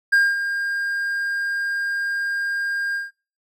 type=tone with ADSR envelope; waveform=triangle; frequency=1609 Hz; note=G6; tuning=45 cents sharp; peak=-10 dBFS; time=0.12-3.11 s; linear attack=13 ms; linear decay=220 ms; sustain=-10 dB; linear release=160 ms; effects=noise-tail reverb RT60 0.4 s tail -24 dB re dry